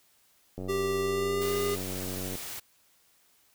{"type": "click train", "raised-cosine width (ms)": 2, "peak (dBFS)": -25, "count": 166, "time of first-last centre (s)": [0.58, 2.354], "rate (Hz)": 93}
{"type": "tone with pitch glide", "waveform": "square", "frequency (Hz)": [392, 404.9], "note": ["G4", "G#4"], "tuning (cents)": [0, -44], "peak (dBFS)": -28, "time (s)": [0.68, 1.76], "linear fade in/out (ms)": 20, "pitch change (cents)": 56, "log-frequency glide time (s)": [1.01, 1.58]}
{"type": "noise", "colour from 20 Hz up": "white", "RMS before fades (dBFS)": -39, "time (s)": [1.41, 2.6], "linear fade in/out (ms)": 10}
{"effects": ["white hiss -65 dBFS RMS until 3.54 s"]}